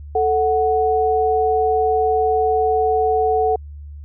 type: tone pair together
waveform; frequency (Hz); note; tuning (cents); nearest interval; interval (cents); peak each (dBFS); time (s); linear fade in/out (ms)
sine; 440 / 740; A4 / F#5; 0 / 0; major sixth; 900; -17; 0.15-3.56; 5
effects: added 73 Hz sine -32 dBFS peak until 4.04 s